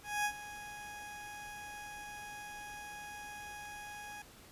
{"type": "tone with ADSR envelope", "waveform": "20% pulse", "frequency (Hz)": 830.6, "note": "G#5", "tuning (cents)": 0, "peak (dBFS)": -25, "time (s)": [0.03, 4.22], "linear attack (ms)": 220, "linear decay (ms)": 70, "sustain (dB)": -15, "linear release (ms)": 3, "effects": ["pink hiss -57 dBFS RMS until 4.51 s", "resampled to 32000 Hz"]}